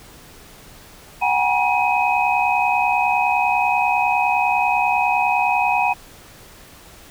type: tone cluster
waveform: sine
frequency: 740 / 810 / 959 / 2519 Hz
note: F#5 / G#5 / A#5 / D#7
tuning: 0 / -43 / +49 / +21 cents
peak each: -21 dBFS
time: 1.21-5.94 s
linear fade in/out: 20 ms
effects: pink hiss -44 dBFS RMS until 7.1 s